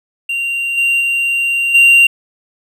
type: tone with level steps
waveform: triangle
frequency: 2768 Hz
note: F7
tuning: 16 cents flat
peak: -14 / -9 / -11 / -3 dBFS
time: 0.29-2.07 s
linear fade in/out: 5 ms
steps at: 0.77 / 1 / 1.74 s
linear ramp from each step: 10 ms
effects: none